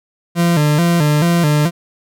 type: tone with vibrato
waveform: 40% pulse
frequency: 159.9 Hz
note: D#3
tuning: 48 cents sharp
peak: -10 dBFS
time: 0.35-1.71 s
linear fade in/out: 50 ms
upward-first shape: square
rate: 2.3 Hz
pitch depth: 120 cents each way
effects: none